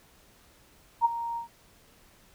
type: tone with ADSR envelope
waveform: sine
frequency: 932.3 Hz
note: A#5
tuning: in tune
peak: -16 dBFS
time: 1.01-1.48 s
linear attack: 40 ms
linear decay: 21 ms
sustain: -14 dB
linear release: 110 ms
effects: pink hiss -59 dBFS RMS until 2.34 s